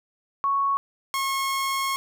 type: tone pair in turn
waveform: sine / sawtooth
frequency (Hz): 1108.7 / 1085.9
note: C#6 / C#6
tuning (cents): 0 / -36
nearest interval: unison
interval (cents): 36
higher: first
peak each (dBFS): -20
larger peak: neither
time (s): 0.44-0.77 / 1.14-1.96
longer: second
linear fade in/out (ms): 0
effects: none